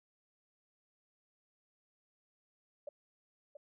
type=tone with echo; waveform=sine; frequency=580 Hz; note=D5; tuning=22 cents flat; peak=-40 dBFS; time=2.87-2.89 s; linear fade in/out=5 ms; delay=680 ms; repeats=1; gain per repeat=-8 dB; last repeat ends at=3.57 s; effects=none